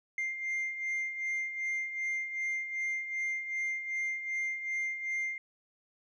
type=beating tone pair; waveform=sine; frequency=2100 / 2102.6 Hz; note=C7 / C7; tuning=+6 / +8 cents; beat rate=2.6 Hz; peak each=-37 / -31 dBFS; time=0.18-5.38 s; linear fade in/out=2 ms; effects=tanh soft clip ceiling -29 dBFS